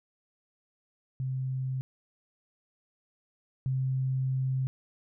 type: tone pair in turn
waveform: sine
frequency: 130.81 / 131.36 Hz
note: C3 / C3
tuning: 0 / +7 cents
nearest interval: unison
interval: 7 cents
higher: second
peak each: -29 / -26 dBFS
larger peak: second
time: 1.2-1.81 / 3.66-4.67 s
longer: second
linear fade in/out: 0 ms
effects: none